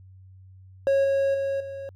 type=tone with level steps; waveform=triangle; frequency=548 Hz; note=C#5; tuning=20 cents flat; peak=-16 / -18 / -22 / -31 dBFS; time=0.87-1.89 s; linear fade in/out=0 ms; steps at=1.04 / 1.34 / 1.6 s; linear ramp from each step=5 ms; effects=added 94 Hz sine -46 dBFS peak until 1.95 s